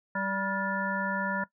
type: harmonic tone with a mistuned harmonic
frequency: 194.3 Hz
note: G3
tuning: 15 cents flat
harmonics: 1 / 3 / 5 / 7 / 9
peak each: -34 / -36 / -34 / -34 / -34 dBFS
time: 0.15-1.44 s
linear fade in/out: 5 ms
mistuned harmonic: 7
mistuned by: +73 cents
effects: noise-tail reverb RT60 0.1 s tail -17 dB re dry